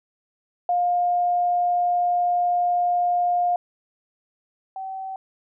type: tone pair in turn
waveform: sine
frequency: 708 / 765.8 Hz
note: F5 / G5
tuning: +23 / -41 cents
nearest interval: minor second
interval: 136 cents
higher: second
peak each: -18 / -29 dBFS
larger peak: first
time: 0.69-3.56 / 4.76-5.16 s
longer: first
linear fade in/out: 2 ms
effects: none